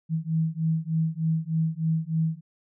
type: beating tone pair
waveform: sine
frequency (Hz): 159.4 / 162.7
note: D#3 / E3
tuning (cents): +42 / -22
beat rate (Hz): 3.3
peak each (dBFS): -26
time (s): 0.09-2.41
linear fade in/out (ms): 50
effects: none